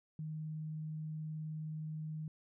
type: tone with vibrato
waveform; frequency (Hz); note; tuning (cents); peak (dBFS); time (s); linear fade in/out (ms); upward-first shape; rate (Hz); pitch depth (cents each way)
sine; 155.56; D#3; 0; -39; 0.19-2.28; 2; triangle; 19; 10
effects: none

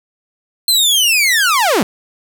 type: linear sweep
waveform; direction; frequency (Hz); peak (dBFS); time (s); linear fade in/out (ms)
sawtooth; down; 4186 to 166.4; -7; 0.68-1.83; 2
effects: none

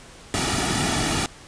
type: noise with comb filter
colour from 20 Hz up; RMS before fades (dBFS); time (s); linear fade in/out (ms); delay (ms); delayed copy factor
pink; -23; 0.34-1.26; 0; 1.9; -0.65
effects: pink hiss -45 dBFS RMS until 1.47 s + resampled to 22050 Hz

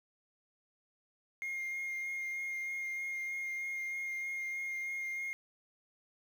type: tone with vibrato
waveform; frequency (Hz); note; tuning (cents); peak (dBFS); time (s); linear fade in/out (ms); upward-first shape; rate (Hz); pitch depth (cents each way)
sine; 2128; C7; +29; -33; 1.42-5.33; 0; sine; 3.2; 11
effects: tanh soft clip ceiling -35 dBFS + 10-bit

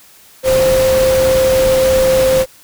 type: tone in noise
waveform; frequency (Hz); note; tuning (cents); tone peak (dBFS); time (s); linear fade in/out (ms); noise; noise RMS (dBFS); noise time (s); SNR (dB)
sine; 523.3; C5; 0; -9; 0.43-2.46; 50; pink; -20; 0.43-2.46; +8
effects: white hiss -44 dBFS RMS until 2.63 s

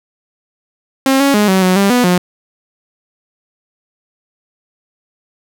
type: tone with pitch steps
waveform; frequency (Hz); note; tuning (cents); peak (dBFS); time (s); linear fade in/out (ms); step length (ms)
sawtooth; 268 / 278 / 208.4 / 189.2 / 184.2 / 198.3 / 246.5 / 179.3; C4 / C#4 / G#3 / F#3 / F#3 / G3 / B3 / F3; +42 / +5 / +6 / +39 / -7 / +20 / -3 / +46; -5; 1.06-2.18; 2; 140
effects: none

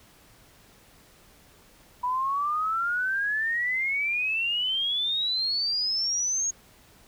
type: exponential sweep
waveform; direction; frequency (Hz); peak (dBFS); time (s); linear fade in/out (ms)
sine; up; 978 to 6645; -24; 2.03-6.51; 10
effects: pink hiss -56 dBFS RMS until 7.07 s

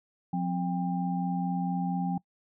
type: tone cluster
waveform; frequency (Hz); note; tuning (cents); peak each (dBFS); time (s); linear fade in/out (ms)
sine; 178.2 / 262.5 / 796; F3 / C4 / G5; +35 / +6 / +26; -28 / -35 / -34; 0.33-2.18; 5
effects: noise-tail reverb RT60 0.1 s tail -23 dB re dry

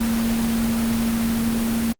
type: tone in noise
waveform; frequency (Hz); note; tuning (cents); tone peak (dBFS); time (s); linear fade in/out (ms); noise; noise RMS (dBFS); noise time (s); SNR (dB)
sine; 228.7; A#3; -33; -19; 0-1.93; 10; pink; -28; 0-1.93; +6
effects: Opus 24 kbps

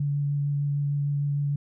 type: tone with vibrato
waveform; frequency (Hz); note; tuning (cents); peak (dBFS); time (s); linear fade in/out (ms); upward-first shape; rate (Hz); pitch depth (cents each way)
sine; 143.4; D3; -41; -23; 0-1.56; 5; sine; 6.6; 10
effects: none

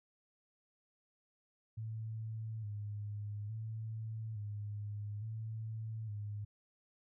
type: tone with vibrato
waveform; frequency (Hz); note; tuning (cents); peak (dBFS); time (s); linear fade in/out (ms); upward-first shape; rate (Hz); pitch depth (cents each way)
sine; 107.2; A2; -45; -39; 1.77-6.45; 10; square; 0.58; 56
effects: none

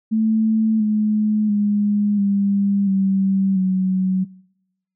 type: tone with pitch steps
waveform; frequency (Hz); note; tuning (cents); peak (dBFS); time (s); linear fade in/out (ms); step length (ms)
sine; 220 / 213 / 206.2 / 199.65 / 193.3 / 187.15; A3 / G#3 / G#3 / G3 / G3 / F#3; 0 / +44 / -12 / +32 / -24 / +20; -15; 0.11-4.25; 20; 690
effects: noise-tail reverb RT60 0.9 s tail -25 dB re dry

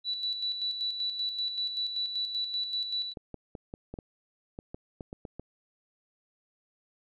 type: tone with tremolo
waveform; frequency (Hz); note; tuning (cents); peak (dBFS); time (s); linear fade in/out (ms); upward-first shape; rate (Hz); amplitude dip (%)
sine; 3951; B7; 0; -28; 0.04-3.14; 50; square; 5.2; 50
type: clicks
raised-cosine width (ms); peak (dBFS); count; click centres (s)
2; -26; 12; 3.172 / 3.343 / 3.552 / 3.739 / 3.94 / 3.988 / 4.589 / 4.745 / 5.008 / 5.129 / 5.252 / 5.396
effects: none

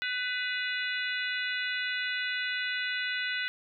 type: harmonic tone with a mistuned harmonic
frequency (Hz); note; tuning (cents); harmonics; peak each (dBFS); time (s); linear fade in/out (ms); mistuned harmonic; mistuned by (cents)
499.2; B4; +19; 3 / 4 / 5 / 6 / 7 / 8; -33 / -35 / -39 / -39 / -40 / -41; 0.02-3.48; 0; 6; -58
effects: none

